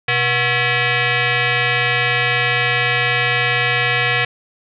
sine tone with frequency modulation, 125.4 Hz, B2, 27 cents sharp, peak -14 dBFS, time 0.08-4.25 s, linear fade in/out 5 ms, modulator 608 Hz, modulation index 4.6, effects none

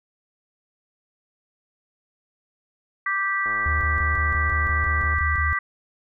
sine chord, G major, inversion second, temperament just, 1176 / 1568 / 1960 Hz, D6 / G6 / B6, +2 / 0 / -14 cents, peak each -26 / -28 / -24 dBFS, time 3.06-5.59 s, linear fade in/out 5 ms
click train, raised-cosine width 1 ms, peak -26 dBFS, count 184, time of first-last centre 3.46-5.139 s, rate 109 Hz
sine tone bursts, 77 Hz, D#2, 17 cents flat, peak -22 dBFS, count 11, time 3.66-5.53 s, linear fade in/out 0 ms, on 150 ms, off 22 ms
effects none

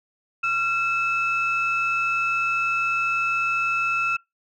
sine tone pair together, 1370 / 2616 Hz, F6 / E7, -34 / -14 cents, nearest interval major seventh, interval 1120 cents, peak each -22 dBFS, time 0.43-4.17 s, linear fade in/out 10 ms, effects noise-tail reverb RT60 0.2 s tail -24 dB re dry + tanh soft clip ceiling -15 dBFS

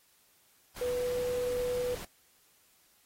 sine tone in noise, 493.9 Hz, B4, in tune, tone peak -29 dBFS, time 0.81-1.95 s, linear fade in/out 5 ms, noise pink, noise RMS -44 dBFS, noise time 0.76-2.05 s, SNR +12 dB, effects white hiss -66 dBFS RMS until 3.05 s + AAC 48 kbps

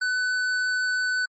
triangle tone with tanh clipping, 1501 Hz, F#6, 24 cents sharp, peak -24 dBFS, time 0.01-1.26 s, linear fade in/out 10 ms, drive 16 dB, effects MP3 32 kbps

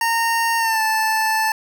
25% pulse tone with pitch glide, 920 to 877.9 Hz, A#5 to A5, -23 to -4 cents, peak -13 dBFS, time 0.01-1.52 s, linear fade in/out 2 ms, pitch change -81 cents, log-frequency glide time 0.58-0.81 s, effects none

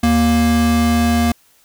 square tone pair together, 78.19 / 234.3 Hz, D#2 / A#3, +9 / +9 cents, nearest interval octave + perfect fifth, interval 1900 cents, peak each -19 / -14 dBFS, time 0.03-1.32 s, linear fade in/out 5 ms, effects white hiss -54 dBFS RMS until 1.64 s

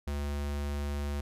square tone, 72 Hz, D2, 34 cents flat, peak -32 dBFS, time 0.07-1.21 s, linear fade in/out 5 ms, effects resampled to 32000 Hz

